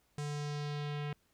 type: tone with low-pass filter sweep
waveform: square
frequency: 146.83 Hz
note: D3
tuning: in tune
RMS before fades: -38 dBFS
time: 0.18-1.13 s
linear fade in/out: 2 ms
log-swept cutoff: 8100 to 2700 Hz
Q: 1.8
effects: pink hiss -73 dBFS RMS until 1.33 s